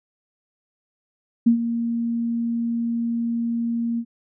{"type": "tone with ADSR envelope", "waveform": "sine", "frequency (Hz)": 233.1, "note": "A#3", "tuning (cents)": 0, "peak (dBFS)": -10, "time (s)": [1.46, 4.05], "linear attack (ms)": 11, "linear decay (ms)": 100, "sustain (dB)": -11, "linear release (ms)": 65, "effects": []}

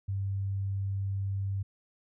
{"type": "tone", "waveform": "sine", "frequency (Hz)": 98, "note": "G2", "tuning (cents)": 0, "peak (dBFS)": -29, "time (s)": [0.08, 1.63], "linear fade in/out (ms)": 10, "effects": []}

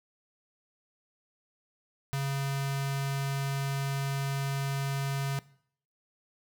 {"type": "tone with notch filter", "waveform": "square", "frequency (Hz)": 138, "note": "C#3", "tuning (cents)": -7, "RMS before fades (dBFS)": -31, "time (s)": [2.13, 5.39], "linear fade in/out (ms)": 0, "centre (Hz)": 310, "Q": 0.54, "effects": ["noise-tail reverb RT60 0.6 s tail -20 dB re dry"]}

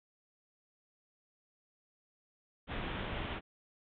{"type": "low-pass noise", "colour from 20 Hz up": "pink", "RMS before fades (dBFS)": -39, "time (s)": [2.67, 3.41], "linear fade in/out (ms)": 50, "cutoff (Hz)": 3600, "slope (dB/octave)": 96, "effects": []}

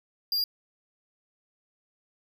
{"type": "tone", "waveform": "square", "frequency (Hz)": 4797, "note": "D8", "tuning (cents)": 36, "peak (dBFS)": -25, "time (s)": [0.32, 0.44], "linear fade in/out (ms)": 2, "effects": []}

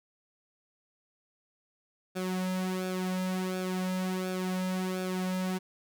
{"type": "tone with flanger", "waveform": "sawtooth", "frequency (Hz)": 185.1, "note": "F#3", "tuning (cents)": 1, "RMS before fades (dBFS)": -32, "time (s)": [2.15, 5.59], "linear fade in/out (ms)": 20, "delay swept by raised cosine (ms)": [0.99, 2.69], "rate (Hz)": 1.4, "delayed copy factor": -0.7, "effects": []}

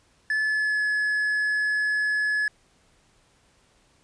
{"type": "tone with pitch glide", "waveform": "triangle", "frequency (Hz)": [1731, 1704.2], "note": ["A6", "G#6"], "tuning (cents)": [-29, 44], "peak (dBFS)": -20, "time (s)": [0.3, 2.48], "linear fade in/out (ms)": 2, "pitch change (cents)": -27, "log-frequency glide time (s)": [0.41, 0.83], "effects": ["pink hiss -62 dBFS RMS until 4.03 s", "resampled to 22050 Hz"]}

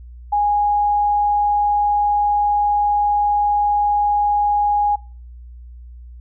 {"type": "tone", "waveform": "sine", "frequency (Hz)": 825, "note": "G#5", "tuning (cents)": -12, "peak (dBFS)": -14, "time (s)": [0.32, 4.96], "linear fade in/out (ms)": 10, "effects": ["noise-tail reverb RT60 0.4 s tail -24 dB re dry", "added 60 Hz sine -35 dBFS peak until 6.2 s"]}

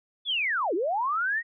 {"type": "linear two-way sweep", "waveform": "sine", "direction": "down then up", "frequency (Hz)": [3520, 311.1, 1914], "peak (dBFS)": -24, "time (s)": [0.25, 1.43], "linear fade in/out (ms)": 50, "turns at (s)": 0.74, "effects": []}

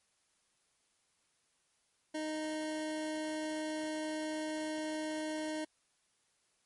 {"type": "tone", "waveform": "25% pulse", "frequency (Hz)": 310, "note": "D#4", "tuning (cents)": -6, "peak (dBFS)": -32, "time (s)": [2.14, 5.65], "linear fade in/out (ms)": 10, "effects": ["white hiss -75 dBFS RMS until 6.65 s", "MP3 48 kbps"]}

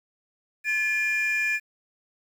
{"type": "tone pair together", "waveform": "triangle", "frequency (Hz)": [1730.6, 2406], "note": ["A6", "D7"], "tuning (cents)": [-29, 41], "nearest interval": "tritone", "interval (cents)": 570, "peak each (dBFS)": [-24, -22], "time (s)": [0.64, 1.6], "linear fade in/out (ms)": 50, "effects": ["tanh soft clip ceiling -16 dBFS", "9-bit"]}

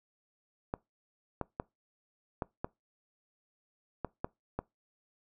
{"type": "clicks", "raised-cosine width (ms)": 1, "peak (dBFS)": -19, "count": 8, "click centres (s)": [0.739, 1.413, 1.599, 2.422, 2.645, 4.047, 4.245, 4.59], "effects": ["noise-tail reverb RT60 0.2 s tail -23 dB re dry"]}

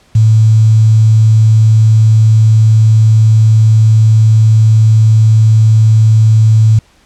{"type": "tone with quantisation", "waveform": "sine", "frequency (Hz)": 110, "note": "A2", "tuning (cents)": 0, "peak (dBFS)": -3, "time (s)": [0.15, 6.79], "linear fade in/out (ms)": 5, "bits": 5, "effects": ["pink hiss -48 dBFS RMS until 7.05 s", "low-pass 8000 Hz 12 dB/octave"]}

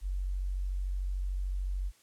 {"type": "tone", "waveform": "sine", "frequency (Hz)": 46.78, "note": "F#1", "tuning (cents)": 20, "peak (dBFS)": -30, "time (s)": [0.01, 1.92], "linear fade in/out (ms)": 50, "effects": ["white hiss -64 dBFS RMS until 2.02 s", "low-pass 11000 Hz 12 dB/octave"]}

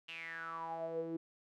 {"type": "tone with band-pass filter sweep", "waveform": "sawtooth", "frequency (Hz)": 164.81, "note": "E3", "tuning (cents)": 0, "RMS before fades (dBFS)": -42, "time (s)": [0.08, 1.17], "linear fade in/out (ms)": 10, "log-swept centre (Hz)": [2900, 340], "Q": 9.5, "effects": []}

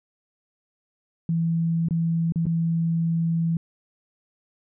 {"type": "tone with dropouts", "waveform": "sine", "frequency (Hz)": 165.7, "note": "E3", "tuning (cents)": 9, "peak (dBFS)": -20, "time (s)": [1.29, 3.57], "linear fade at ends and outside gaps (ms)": 2, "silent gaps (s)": [[1.886, 1.908], [2.322, 2.358], [2.456, 2.466]], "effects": []}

